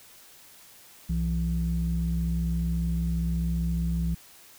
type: tone pair together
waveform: sine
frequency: 63.1 / 168.28 Hz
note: B1 / E3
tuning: +38 / +36 cents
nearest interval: octave + perfect fourth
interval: 1698 cents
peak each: -26 dBFS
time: 1.09-4.15 s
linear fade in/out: 10 ms
effects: tanh soft clip ceiling -18 dBFS + white hiss -52 dBFS RMS until 4.58 s